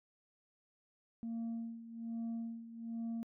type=tone with tremolo; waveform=sine; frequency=229.6 Hz; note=A#3; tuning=26 cents flat; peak=-34 dBFS; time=1.23-3.23 s; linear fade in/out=0 ms; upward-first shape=sine; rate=1.2 Hz; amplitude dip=80%; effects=tanh soft clip ceiling -36 dBFS